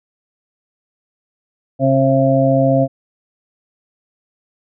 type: harmonic tone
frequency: 134.4 Hz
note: C3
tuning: 47 cents sharp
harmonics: 1 / 2 / 4 / 5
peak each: -16 / -16 / -16 / -16 dBFS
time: 1.79-2.88 s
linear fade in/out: 50 ms
effects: none